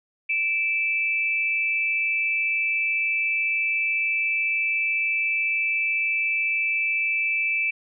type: tone pair together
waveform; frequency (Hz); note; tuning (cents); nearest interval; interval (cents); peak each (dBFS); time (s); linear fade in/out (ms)
sine; 2336 / 2622; D7 / E7; -10 / -10; major second; 200; -23 / -25; 0.29-7.71; 10
effects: none